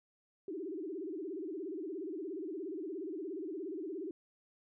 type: tone with vibrato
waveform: sine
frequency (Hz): 348.6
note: F4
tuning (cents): -3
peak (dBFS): -38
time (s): 0.48-4.11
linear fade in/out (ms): 2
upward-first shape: sine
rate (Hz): 17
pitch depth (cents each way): 260
effects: none